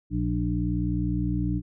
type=harmonic tone; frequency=59.6 Hz; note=A#1; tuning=39 cents sharp; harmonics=1 / 2 / 3 / 5; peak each=-29 / -29 / -29 / -29 dBFS; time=0.1-1.62 s; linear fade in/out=50 ms; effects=none